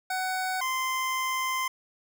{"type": "tone pair in turn", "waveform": "25% pulse", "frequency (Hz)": [748, 1039.5], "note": ["F#5", "C6"], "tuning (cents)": [19, -12], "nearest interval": "tritone", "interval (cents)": 569, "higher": "second", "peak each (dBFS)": [-24, -23], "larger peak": "second", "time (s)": [[0.1, 0.61], [0.61, 1.68]], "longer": "second", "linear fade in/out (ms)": 5, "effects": []}